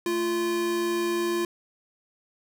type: tone pair together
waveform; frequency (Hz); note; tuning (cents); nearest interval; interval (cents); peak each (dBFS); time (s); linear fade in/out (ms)
square; 220 / 346; A3 / F4; 0 / -16; minor sixth; 784; -37 / -25; 0.06-1.45; 2
effects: none